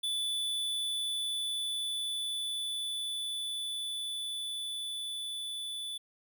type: tone with level ramp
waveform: square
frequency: 3476 Hz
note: A7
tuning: 22 cents flat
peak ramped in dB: -31 to -37 dBFS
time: 0.03-5.98 s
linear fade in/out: 10 ms
effects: none